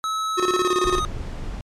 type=tone with pitch glide; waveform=square; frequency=1295 to 1247.3 Hz; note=E6 to D#6; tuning=-31 to +4 cents; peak=-23 dBFS; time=0.04-1.05 s; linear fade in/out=0 ms; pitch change=-65 cents; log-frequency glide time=0.61-0.73 s
type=tone with tremolo; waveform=square; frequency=364 Hz; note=F#4; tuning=28 cents flat; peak=-18 dBFS; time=0.37-1 s; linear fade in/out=20 ms; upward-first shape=square; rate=18 Hz; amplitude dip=75%
type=noise; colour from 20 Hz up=brown; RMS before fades=-29 dBFS; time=0.84-1.61 s; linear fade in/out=2 ms
effects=low-pass 8000 Hz 12 dB/octave + MP3 96 kbps